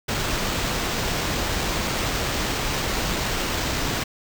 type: noise with sample-and-hold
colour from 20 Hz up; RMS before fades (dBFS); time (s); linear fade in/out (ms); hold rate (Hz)
pink; -25; 0.08-4.04; 10; 11025
effects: none